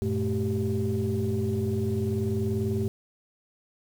sine tone cluster, 94.3 / 114.7 / 216.6 / 387.9 Hz, F#2 / A#2 / A3 / G4, +33 / -28 / -27 / -18 cents, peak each -29 dBFS, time 0.02-2.88 s, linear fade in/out 0 ms, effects tanh soft clip ceiling -18 dBFS + 8-bit

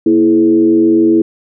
sine tone with frequency modulation, 329.6 Hz, E4, in tune, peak -6 dBFS, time 0.06-1.22 s, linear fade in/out 5 ms, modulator 92.9 Hz, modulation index 0.71, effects none

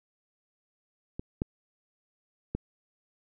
clicks, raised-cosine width 3 ms, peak -22 / -15 / -17 dBFS, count 3, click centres 1.195 / 1.419 / 2.55 s, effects none

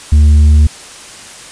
sine tone with tanh clipping, 74.9 Hz, D2, 35 cents sharp, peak -4 dBFS, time 0.12-0.67 s, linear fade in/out 5 ms, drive 4 dB, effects white hiss -32 dBFS RMS until 1.51 s + resampled to 22050 Hz

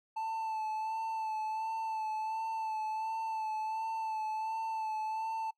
triangle tone with vibrato, 880 Hz, A5, in tune, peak -31 dBFS, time 0.16-5.51 s, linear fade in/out 10 ms, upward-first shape sine, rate 1.4 Hz, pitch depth 26 cents each way, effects noise-tail reverb RT60 0.1 s tail -23 dB re dry + MP3 64 kbps

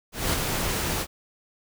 pink noise with ADSR envelope, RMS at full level -23 dBFS, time 0.12-1.07 s, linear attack 210 ms, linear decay 11 ms, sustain -4 dB, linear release 61 ms, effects none

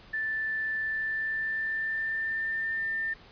sine tone with pitch glide, 1762 to 1800.1 Hz, A6 to A6, +2 to +39 cents, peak -28 dBFS, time 0.13-3.14 s, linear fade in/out 10 ms, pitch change +37 cents, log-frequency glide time 0.83-2.86 s, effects pink hiss -53 dBFS RMS until 3.31 s + resampled to 11025 Hz

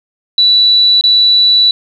sine tone with dropouts, 3951 Hz, B7, in tune, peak -5 dBFS, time 0.38-1.71 s, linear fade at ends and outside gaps 2 ms, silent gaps 1.011-1.038 s, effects 7-bit

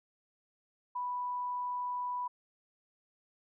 sine tone, 987 Hz, B5, 1 cent flat, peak -33 dBFS, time 0.95-2.28 s, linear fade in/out 10 ms, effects none

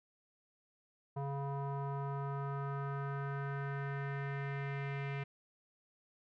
square tone with low-pass filter sweep, 139.5 Hz, C#3, 11 cents sharp, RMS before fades -39 dBFS, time 1.16-5.24 s, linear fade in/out 10 ms, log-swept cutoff 880 to 2300 Hz, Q 3.3, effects none

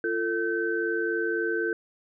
sine tone cluster, 343.4 / 447.1 / 1537 Hz, F4 / A4 / G6, -29 / +28 / -35 cents, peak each -29 dBFS, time 0.04-1.73 s, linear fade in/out 2 ms, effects none

